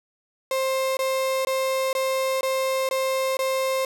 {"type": "tone bursts", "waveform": "35% pulse", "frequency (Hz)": 528, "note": "C5", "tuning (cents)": 16, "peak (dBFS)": -20, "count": 7, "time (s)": [0.51, 3.85], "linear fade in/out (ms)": 2, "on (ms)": 460, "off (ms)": 20, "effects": []}